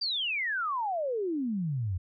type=exponential sweep; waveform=sine; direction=down; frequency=4800 to 84.8 Hz; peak=-28 dBFS; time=0.01-1.98 s; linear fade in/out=10 ms; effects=none